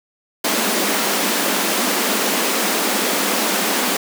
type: high-pass noise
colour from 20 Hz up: pink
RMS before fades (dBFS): -19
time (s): 0.44-3.97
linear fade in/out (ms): 5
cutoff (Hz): 190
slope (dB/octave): 96
effects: none